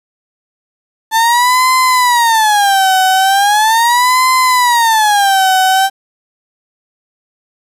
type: tone with vibrato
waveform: 35% pulse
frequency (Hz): 880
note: A5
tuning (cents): 0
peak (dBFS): -6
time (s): 1.11-5.9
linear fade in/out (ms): 50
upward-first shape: sine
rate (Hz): 0.39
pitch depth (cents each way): 270
effects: resampled to 32000 Hz + 7-bit